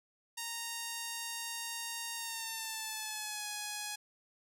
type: tone with pitch glide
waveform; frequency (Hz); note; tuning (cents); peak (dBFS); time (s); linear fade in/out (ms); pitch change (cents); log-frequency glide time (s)
5% pulse; 928 to 836.4; A#5 to G#5; -8 to +12; -26; 0.37-3.96; 10; -180; 2.16-3.46
effects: none